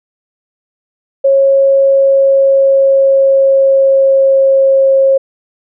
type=tone with pitch glide; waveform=sine; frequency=546 to 539.7 Hz; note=C#5 to C#5; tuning=-26 to -46 cents; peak=-5 dBFS; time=1.24-5.18 s; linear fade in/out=10 ms; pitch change=-20 cents; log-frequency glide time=1.84-4.77 s; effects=none